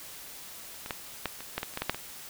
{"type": "clicks", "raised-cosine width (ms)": 0.3, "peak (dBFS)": [-22, -15, -13, -25, -13, -16, -30, -16, -13, -9, -20], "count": 11, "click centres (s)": [0.861, 0.908, 1.257, 1.406, 1.58, 1.631, 1.738, 1.774, 1.82, 1.896, 1.946], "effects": ["white hiss -45 dBFS RMS until 2.29 s"]}